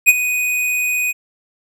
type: tone with ADSR envelope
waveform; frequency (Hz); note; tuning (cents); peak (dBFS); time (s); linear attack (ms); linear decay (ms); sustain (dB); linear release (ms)
square; 2489; D#7; 0; -4; 0.06-1.13; 29; 34; -13; 26
effects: none